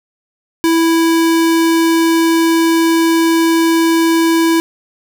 square tone, 329.6 Hz, E4, in tune, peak -10 dBFS, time 0.64-4.6 s, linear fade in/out 0 ms, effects none

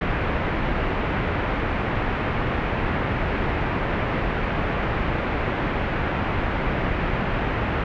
pink low-pass noise, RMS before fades -24 dBFS, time 0.01-7.84 s, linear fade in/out 5 ms, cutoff 2400 Hz, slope 24 dB/octave, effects none

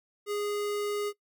square tone, 412.8 Hz, G#4, 10 cents flat, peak -30 dBFS, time 0.26-1.13 s, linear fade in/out 50 ms, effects noise-tail reverb RT60 0.1 s tail -20 dB re dry

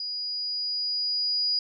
sine tone with level ramp, 4900 Hz, D#8, 27 cents flat, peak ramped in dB -30 to -22 dBFS, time 0-1.59 s, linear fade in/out 2 ms, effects none

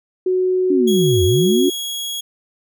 sine tone with pitch glide, 369.4 to 365.2 Hz, F#4 to F#4, -3 to -23 cents, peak -14 dBFS, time 0.26-1.7 s, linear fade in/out 5 ms, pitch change -20 cents, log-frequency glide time 0.78-1.53 s
sine linear two-way sweep, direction down then up, 295.2 to 81.5 to 295.2 Hz, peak -15 dBFS, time 0.7-1.69 s, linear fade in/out 5 ms, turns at 1.24 s
sawtooth tone, 3322 Hz, G#7, in tune, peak -20 dBFS, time 0.87-2.21 s, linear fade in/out 10 ms
effects none

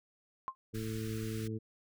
sine tone with exponential decay, 1055 Hz, C6, 14 cents sharp, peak -30 dBFS, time 0.48-0.55 s, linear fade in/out 0 ms, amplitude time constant 15 ms
harmonic tone, 110 Hz, A2, in tune, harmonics 1 / 2 / 3 / 4, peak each -38 / -41 / -43 / -44 dBFS, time 0.73-1.59 s, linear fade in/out 20 ms
pink band-stop noise, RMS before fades -48 dBFS, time 0.74-1.48 s, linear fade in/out 10 ms, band 150 to 1300 Hz, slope 48 dB/octave
effects none

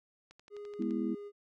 click train, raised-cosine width 0.2 ms, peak -38 dBFS, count 8, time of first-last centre 0.31-0.908 s, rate 11.7 Hz
triangle tone with pitch glide, 412.3 to 409 Hz, G#4 to G#4, -13 to -26 cents, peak -40 dBFS, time 0.5-1.32 s, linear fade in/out 50 ms, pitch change -13 cents, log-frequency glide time 0.77-0.89 s
sine chord, E major, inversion first, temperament equal, 207.7 / 246.9 / 329.6 Hz, G#3 / B3 / E4, 0 / 0 / 0 cents, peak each -35 dBFS, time 0.79-1.15 s, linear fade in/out 10 ms
effects none

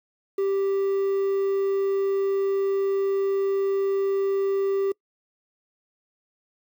triangle tone with quantisation, 392 Hz, G4, in tune, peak -19 dBFS, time 0.38-4.92 s, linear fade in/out 5 ms, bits 8, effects noise-tail reverb RT60 0.1 s tail -25 dB re dry

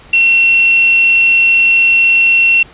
sine tone with quantisation, 2718 Hz, F7, 48 cents flat, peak -6 dBFS, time 0.13-2.63 s, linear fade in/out 5 ms, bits 4, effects pink hiss -39 dBFS RMS until 2.73 s + resampled to 8000 Hz

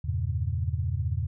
sine chord, E diminished seventh, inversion none, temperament equal with one note detuned, 82.41 / 98 / 116.54 / 136.6 Hz, E2 / G2 / Bb2 / Db3, 0 / 0 / 0 / -25 cents, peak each -29 / -31 / -32 / -34 dBFS, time 0.04-1.27 s, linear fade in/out 10 ms, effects none

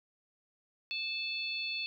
harmonic tone, 875 Hz, A5, 10 cents flat, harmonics 3 / 4 / 5, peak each -36 / -41 / -39 dBFS, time 0.91-1.86 s, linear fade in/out 0 ms, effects none

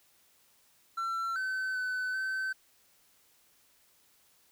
triangle tone with pitch steps, 1349 / 1527 / 1508 / 1536 Hz, E6 / G6 / F#6 / G6, +40 / -46 / +32 / -36 cents, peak -29 dBFS, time 0.97-2.53 s, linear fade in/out 10 ms, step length 390 ms, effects white hiss -66 dBFS RMS until 4.51 s

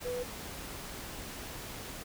sine tone in noise, 493.9 Hz, B4, in tune, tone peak -33 dBFS, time 0.04-0.24 s, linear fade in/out 20 ms, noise pink, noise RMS -43 dBFS, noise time 0-2.04 s, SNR +7 dB, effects none

